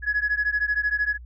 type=beating tone pair; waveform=sine; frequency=1678 / 1691 Hz; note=G#6 / G#6; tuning=+17 / +31 cents; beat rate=13 Hz; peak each=-23 / -24 dBFS; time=0.02-1.18 s; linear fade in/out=50 ms; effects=tanh soft clip ceiling -15 dBFS + added 60 Hz sine -39 dBFS peak until 1.25 s